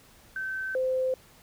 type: tone pair in turn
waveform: sine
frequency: 1541 / 517.2 Hz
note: G6 / C5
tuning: -30 / -20 cents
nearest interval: octave + perfect fifth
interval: 1890 cents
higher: first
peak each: -30 / -24 dBFS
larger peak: second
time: 0.36-0.75 / 0.75-1.14 s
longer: neither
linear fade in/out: 2 ms
effects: pink hiss -56 dBFS RMS until 1.42 s